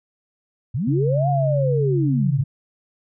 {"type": "linear two-way sweep", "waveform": "sine", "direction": "up then down", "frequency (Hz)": [98, 726, 98], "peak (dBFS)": -20, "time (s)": [0.74, 2.42], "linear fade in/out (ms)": 10, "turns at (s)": 1.29}
{"type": "tone", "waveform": "sine", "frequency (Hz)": 138.59, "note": "C#3", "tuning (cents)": 0, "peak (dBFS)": -18, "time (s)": [0.87, 2.44], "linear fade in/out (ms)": 10}
{"effects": []}